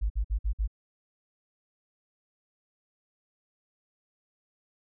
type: tone bursts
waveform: sine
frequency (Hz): 51.9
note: G#1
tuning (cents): 0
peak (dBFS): -24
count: 5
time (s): 0.01-0.677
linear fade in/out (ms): 20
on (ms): 91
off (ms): 53
effects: none